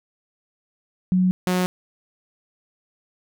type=tone pair in turn; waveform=sine / sawtooth; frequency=183.9 / 182 Hz; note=F#3 / F#3; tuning=-10 / -28 cents; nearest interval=unison; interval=18 cents; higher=first; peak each=-15 dBFS; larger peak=neither; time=1.12-1.31 / 1.47-1.66 s; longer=neither; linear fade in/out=0 ms; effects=none